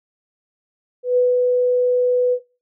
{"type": "tone with ADSR envelope", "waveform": "sine", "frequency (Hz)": 496, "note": "B4", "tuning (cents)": 7, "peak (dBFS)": -11, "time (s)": [1.03, 2.4], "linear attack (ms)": 140, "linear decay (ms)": 190, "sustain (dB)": -2, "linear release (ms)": 72, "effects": ["noise-tail reverb RT60 0.3 s tail -19 dB re dry"]}